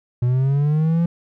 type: linear sweep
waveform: triangle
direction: up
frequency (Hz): 120.3 to 171.9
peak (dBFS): -13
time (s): 0.22-1.06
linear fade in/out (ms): 5
effects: none